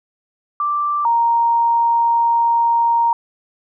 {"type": "tone pair in turn", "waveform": "sine", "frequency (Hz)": [1174.7, 932.4], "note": ["D6", "A#5"], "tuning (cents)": [0, 0], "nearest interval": "major third", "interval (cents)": 400, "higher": "first", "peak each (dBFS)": [-16, -12], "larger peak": "second", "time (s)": [[0.6, 1.05], [1.05, 3.13]], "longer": "second", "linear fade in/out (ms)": 2, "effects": []}